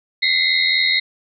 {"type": "tone cluster", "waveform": "sine", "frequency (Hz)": [2031, 2115, 3787, 4189], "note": ["B6", "C7", "A#7", "C8"], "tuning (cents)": [48, 18, 27, 1], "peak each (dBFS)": -20, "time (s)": [0.22, 1], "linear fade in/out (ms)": 10, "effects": []}